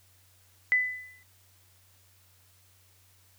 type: tone with exponential decay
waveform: sine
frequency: 2002 Hz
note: B6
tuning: 23 cents sharp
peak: -18 dBFS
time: 0.72-1.23 s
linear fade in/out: 0 ms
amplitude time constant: 110 ms
effects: added 93 Hz sine -63 dBFS peak until 3.38 s + white hiss -63 dBFS RMS until 3.38 s